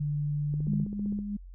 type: tone with pitch glide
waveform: sine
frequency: 146.83 to 151.48 Hz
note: D3 to D#3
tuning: 0 to -46 cents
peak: -27 dBFS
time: 0-0.85 s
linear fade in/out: 10 ms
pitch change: +54 cents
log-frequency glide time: 0.53-0.65 s
type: click train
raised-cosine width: 3 ms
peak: -28 dBFS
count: 11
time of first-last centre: 0.54-1.189 s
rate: 15.4 Hz
type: tone with tremolo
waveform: sine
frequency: 204.5 Hz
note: G#3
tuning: 26 cents flat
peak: -27 dBFS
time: 0.67-1.37 s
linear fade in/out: 10 ms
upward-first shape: sine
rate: 3 Hz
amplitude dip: 50%
effects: added 45 Hz sine -43 dBFS peak until 1.54 s

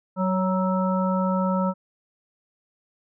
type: harmonic tone with a mistuned harmonic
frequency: 187.7 Hz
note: F#3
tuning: 25 cents sharp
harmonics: 1 / 3 / 5 / 7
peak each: -22 / -27 / -29 / -30 dBFS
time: 0.16-1.74 s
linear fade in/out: 50 ms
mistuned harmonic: 3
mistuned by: -23 cents
effects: none

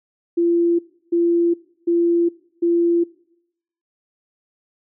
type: tone bursts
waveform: sine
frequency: 341.7 Hz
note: F4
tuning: 38 cents flat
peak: -14 dBFS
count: 4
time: 0.37-3.04 s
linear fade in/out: 10 ms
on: 420 ms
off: 330 ms
effects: noise-tail reverb RT60 0.8 s tail -21 dB re dry

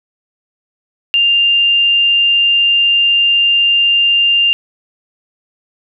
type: tone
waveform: sine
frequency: 2796 Hz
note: F7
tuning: 1 cent sharp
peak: -8 dBFS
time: 1.14-4.53 s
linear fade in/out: 0 ms
effects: none

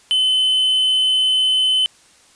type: tone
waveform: triangle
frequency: 3042 Hz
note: F#7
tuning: 47 cents sharp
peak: -12 dBFS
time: 0.11-1.86 s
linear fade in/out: 0 ms
effects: white hiss -51 dBFS RMS until 2.35 s + resampled to 22050 Hz

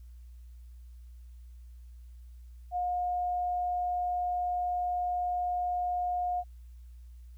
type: tone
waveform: sine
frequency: 716 Hz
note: F5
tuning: 43 cents sharp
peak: -28 dBFS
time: 2.71-6.44 s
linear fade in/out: 50 ms
effects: added 60 Hz sine -46 dBFS peak until 7.37 s + white hiss -73 dBFS RMS until 7.37 s

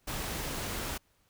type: noise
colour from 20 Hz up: pink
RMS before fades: -36 dBFS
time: 0.07-0.98 s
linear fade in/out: 10 ms
effects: pink hiss -70 dBFS RMS until 1.29 s

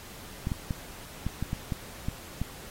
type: clicks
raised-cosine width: 5 ms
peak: -17 dBFS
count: 9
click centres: 0.471 / 0.518 / 0.708 / 1.266 / 1.426 / 1.531 / 1.722 / 2.085 / 2.416 s
effects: pink hiss -46 dBFS RMS until 2.7 s + AAC 48 kbps

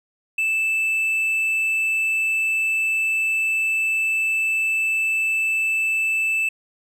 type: tone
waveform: triangle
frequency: 2637 Hz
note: E7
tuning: in tune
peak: -17 dBFS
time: 0.38-6.49 s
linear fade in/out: 5 ms
effects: none

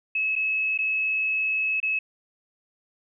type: tone with dropouts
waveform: sine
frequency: 2583 Hz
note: E7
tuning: 36 cents flat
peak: -22 dBFS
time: 0.15-1.99 s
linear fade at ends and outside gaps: 5 ms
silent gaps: 0.355-0.361 / 0.777-0.787 / 1.802-1.828 s
effects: none

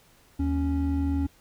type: tone pair together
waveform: triangle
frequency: 77.78 / 277.9 Hz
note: D#2 / C#4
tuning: 0 / +4 cents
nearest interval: octave + minor seventh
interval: 2204 cents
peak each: -24 dBFS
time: 0.39-1.27 s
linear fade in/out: 10 ms
effects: pink hiss -59 dBFS RMS until 1.4 s

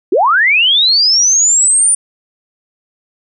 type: linear sweep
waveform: sine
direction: up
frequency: 310 to 9397 Hz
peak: -7 dBFS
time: 0.12-1.95 s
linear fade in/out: 5 ms
effects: none

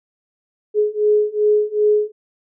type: beating tone pair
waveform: sine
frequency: 419.7 / 422.3 Hz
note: G#4 / G#4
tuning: +18 / +29 cents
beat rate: 2.6 Hz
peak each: -17 / -16 dBFS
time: 0.74-2.12 s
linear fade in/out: 50 ms
effects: none

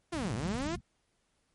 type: low-pass noise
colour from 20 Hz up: white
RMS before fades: -40 dBFS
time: 0.12-0.81 s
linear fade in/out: 50 ms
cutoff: 230 Hz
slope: 96 dB/octave
type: linear two-way sweep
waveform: sawtooth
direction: down then up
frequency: 360.4 to 98.1 to 360.4 Hz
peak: -29 dBFS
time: 0.12-0.76 s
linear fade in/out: 10 ms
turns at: 0.34 s
effects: pink hiss -75 dBFS RMS until 1.54 s + MP3 48 kbps

